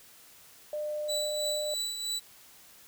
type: tone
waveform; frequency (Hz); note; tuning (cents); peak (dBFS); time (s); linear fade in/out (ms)
sine; 601; D5; +40; -31; 0.73-1.74; 2
type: tone with tremolo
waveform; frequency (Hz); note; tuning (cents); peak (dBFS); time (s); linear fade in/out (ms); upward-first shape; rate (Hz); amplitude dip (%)
30% pulse; 3953; B7; +1; -27; 1.08-2.2; 20; triangle; 3.1; 55
effects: white hiss -55 dBFS RMS until 2.87 s

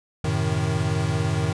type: chord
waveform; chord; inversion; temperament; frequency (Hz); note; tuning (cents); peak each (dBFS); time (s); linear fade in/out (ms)
square; F# diminished seventh; none; equal; 92.5 / 110 / 130.81 / 155.56; F#2 / A2 / C3 / Eb3; 0 / 0 / 0 / 0; -28 / -27 / -31 / -26; 0.24-1.53; 5
effects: resampled to 22050 Hz

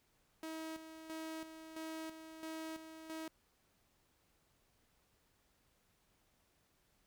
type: tone with tremolo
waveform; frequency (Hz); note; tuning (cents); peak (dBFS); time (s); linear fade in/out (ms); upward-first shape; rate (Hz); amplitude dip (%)
sawtooth; 319.5; D#4; +46; -39; 0.43-3.28; 2; square; 1.5; 60
effects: pink hiss -75 dBFS RMS until 7.06 s

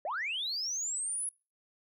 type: linear sweep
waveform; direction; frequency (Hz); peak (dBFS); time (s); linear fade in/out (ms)
sine; up; 539 to 10548; -31; 0.05-1.29; 2
effects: noise-tail reverb RT60 0.3 s tail -25 dB re dry + tanh soft clip ceiling -28 dBFS

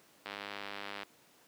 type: click train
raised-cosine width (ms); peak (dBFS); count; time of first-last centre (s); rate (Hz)
0.3; -24; 79; 0.26-1.032; 101
effects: pink hiss -63 dBFS RMS until 1.47 s + high-pass 200 Hz 12 dB/octave

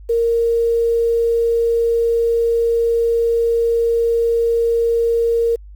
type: tone with quantisation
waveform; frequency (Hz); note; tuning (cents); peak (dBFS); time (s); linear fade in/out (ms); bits
sine; 464.1; A#4; -8; -13; 0.09-5.56; 10; 7
effects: added 50 Hz sine -35 dBFS peak until 5.75 s

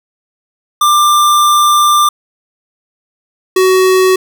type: tone pair in turn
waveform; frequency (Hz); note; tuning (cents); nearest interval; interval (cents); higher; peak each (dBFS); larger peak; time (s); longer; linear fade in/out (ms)
square; 1188 / 374.2; D6 / F#4; +20 / +20; octave + minor sixth; 2000; first; -7; neither; 0.81-2.09 / 3.56-4.16; first; 5
effects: none

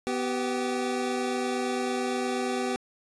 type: tone pair together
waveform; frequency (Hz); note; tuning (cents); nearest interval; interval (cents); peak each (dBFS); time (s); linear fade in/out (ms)
25% pulse; 248.7 / 387.4; B3 / G4; +12 / -20; minor sixth; 768; -26; 0.07-2.76; 0
effects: resampled to 22050 Hz

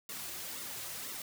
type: noise with flanger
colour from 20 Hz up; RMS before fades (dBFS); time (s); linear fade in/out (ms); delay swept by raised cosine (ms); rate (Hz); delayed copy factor
white; -42; 0.09-1.22; 2; 1.2 to 4.5; 2; -0.65
effects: none

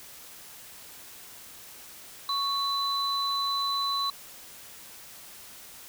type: tone pair together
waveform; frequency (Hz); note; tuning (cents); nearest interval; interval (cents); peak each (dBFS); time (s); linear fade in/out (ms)
sine; 1110 / 4000; C#6 / B7; +2 / +21; octave + minor seventh; 2219; -28; 2.29-4.1; 2
effects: tanh soft clip ceiling -18 dBFS + white hiss -47 dBFS RMS until 5.88 s

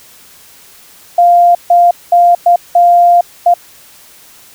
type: tone bursts at uneven times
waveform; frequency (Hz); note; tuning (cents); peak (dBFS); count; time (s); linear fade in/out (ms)
sine; 698; F5; -1; -3; 6; 1.18-1.55 / 1.7-1.91 / 2.12-2.35 / 2.46-2.56 / 2.75-3.21 / 3.46-3.54; 5
effects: white hiss -40 dBFS RMS until 4.54 s

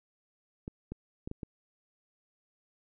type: clicks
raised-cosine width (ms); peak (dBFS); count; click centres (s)
3; -25; 5; 0.679 / 0.92 / 1.275 / 1.314 / 1.432
effects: none

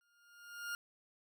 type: tone with exponential growth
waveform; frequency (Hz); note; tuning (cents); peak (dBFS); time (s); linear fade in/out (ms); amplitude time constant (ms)
40% pulse; 1413; F6; +20; -36; 0.01-0.75; 1; 160
effects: none

